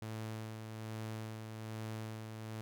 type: tone with tremolo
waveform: sawtooth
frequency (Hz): 110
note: A2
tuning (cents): 0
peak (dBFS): -36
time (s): 0.02-2.61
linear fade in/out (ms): 0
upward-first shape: sine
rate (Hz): 1.2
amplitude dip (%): 40
effects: none